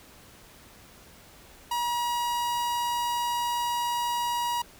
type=tone; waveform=45% pulse; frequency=958 Hz; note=A#5; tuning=47 cents sharp; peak=-26 dBFS; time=1.71-4.62 s; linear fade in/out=5 ms; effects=pink hiss -52 dBFS RMS until 4.79 s